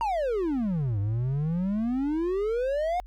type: exponential two-way sweep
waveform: triangle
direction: down then up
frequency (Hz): 950 to 97.6 to 735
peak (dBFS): -22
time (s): 0.01-3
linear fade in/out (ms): 0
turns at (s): 0.99
effects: added 45 Hz sine -41 dBFS peak until 3.06 s + MP3 96 kbps